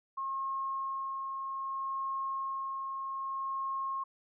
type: tone with tremolo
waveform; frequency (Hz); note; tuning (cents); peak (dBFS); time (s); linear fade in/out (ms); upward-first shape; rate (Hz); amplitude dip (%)
sine; 1078; C#6; -49; -32; 0.17-4.04; 10; sine; 0.63; 30
effects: none